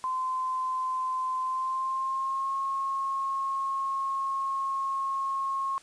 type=tone with pitch glide; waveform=sine; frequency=1032 to 1083.9 Hz; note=C6 to C#6; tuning=-24 to -39 cents; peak=-27 dBFS; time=0.04-5.78 s; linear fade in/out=0 ms; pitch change=+85 cents; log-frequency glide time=1.41-2.55 s; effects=white hiss -55 dBFS RMS until 5.82 s + resampled to 22050 Hz